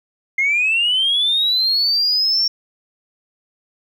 sine linear sweep, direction up, 2100 to 5510 Hz, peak -13 dBFS, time 0.38-2.48 s, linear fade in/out 5 ms, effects tanh soft clip ceiling -10 dBFS + 9-bit

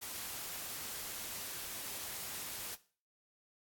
white noise, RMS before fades -43 dBFS, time 0.01-2.76 s, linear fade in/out 20 ms, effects noise-tail reverb RT60 0.4 s tail -17 dB re dry + AAC 64 kbps

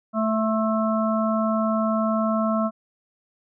harmonic tone with a mistuned harmonic, 220 Hz, A3, in tune, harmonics 1 / 3 / 5 / 6, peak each -22 / -25 / -29 / -29 dBFS, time 0.13-2.71 s, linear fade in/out 50 ms, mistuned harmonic 5, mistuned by -30 cents, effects none

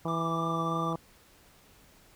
harmonic tone, 164.81 Hz, E3, in tune, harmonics 1 / 2 / 3 / 4 / 5 / 6 / 7, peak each -33 / -36 / -38 / -39 / -40 / -41 / -41 dBFS, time 0.05-0.96 s, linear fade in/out 2 ms
triangle tone with vibrato, 1174.7 Hz, D6, in tune, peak -30 dBFS, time 0.08-0.93 s, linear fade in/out 2 ms, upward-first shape triangle, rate 3.2 Hz, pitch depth 15 cents each way
effects pink hiss -59 dBFS RMS until 2.15 s

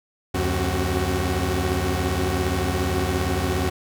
sawtooth tone cluster, 73.6 / 91 / 266.6 / 369.5 / 384 Hz, D2 / F#2 / C4 / F#4 / G4, +4 / -28 / +33 / -2 / -36 cents, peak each -23 / -21 / -26 / -24 / -28 dBFS, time 0.34-3.7 s, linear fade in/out 10 ms, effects none

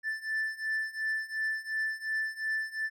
triangle beating tone pair, 1760 / 1762.8 Hz, A6 / A6, 0 / +3 cents, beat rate 2.8 Hz, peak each -33 / -31 dBFS, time 0.03-2.9 s, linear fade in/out 50 ms, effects none

